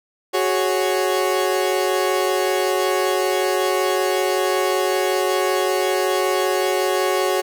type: chord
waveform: 30% pulse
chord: F# suspended second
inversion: none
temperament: equal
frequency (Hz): 370 / 415.3 / 554.4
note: F#4 / G#4 / C#5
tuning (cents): 0 / 0 / 0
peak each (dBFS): -18 / -21 / -20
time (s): 0.33-7.42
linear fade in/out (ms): 20
effects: none